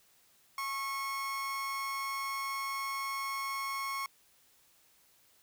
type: tone with amplitude modulation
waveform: 30% pulse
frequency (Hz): 1094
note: C#6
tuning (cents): -23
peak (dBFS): -30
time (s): 0.58-4.06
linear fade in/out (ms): 2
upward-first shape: sine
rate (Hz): 243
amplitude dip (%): 35
effects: white hiss -66 dBFS RMS until 5.42 s